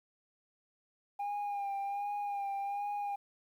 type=tone with vibrato; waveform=sine; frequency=807 Hz; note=G#5; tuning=50 cents flat; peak=-31 dBFS; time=1.19-3.16 s; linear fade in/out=10 ms; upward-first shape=sine; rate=1.3 Hz; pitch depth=31 cents each way; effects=tanh soft clip ceiling -33 dBFS + 11-bit